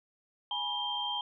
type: tone cluster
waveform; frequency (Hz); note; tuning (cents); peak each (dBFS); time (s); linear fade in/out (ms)
sine; 832 / 977 / 3168; G#5 / B5 / G7; +3 / -19 / +18; -38 / -38 / -33; 0.51-1.21; 2
effects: none